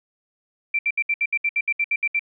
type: tone bursts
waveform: sine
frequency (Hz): 2349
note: D7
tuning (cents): 0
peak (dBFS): -18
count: 13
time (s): 0.74-2.194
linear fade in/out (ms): 5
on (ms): 50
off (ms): 67
effects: none